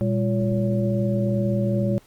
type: tone cluster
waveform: sine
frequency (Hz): 118.6 / 201 / 348.2 / 563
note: A#2 / G3 / F4 / C#5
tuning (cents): +30 / +44 / -5 / +27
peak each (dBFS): -23 / -23 / -30 / -27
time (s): 0.01-1.98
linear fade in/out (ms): 0
effects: pink hiss -56 dBFS RMS until 2.06 s + Opus 24 kbps